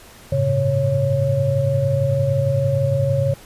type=tone cluster; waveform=sine; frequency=98.8 / 109.9 / 136.4 / 551 Hz; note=G2 / A2 / C#3 / C#5; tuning=+14 / -2 / -28 / -11 cents; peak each=-26 / -23 / -19 / -20 dBFS; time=0.32-3.34 s; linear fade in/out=5 ms; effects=pink hiss -44 dBFS RMS until 3.45 s + resampled to 32000 Hz